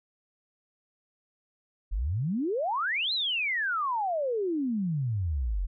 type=exponential two-way sweep; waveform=sine; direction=up then down; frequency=41.2 to 4186 to 41.2 Hz; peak=-26 dBFS; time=1.91-5.67 s; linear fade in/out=20 ms; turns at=3.13 s; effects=none